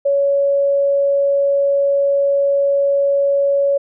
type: tone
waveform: sine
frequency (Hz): 560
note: C#5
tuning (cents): +18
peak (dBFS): -12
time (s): 0.05-3.78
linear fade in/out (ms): 10
effects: none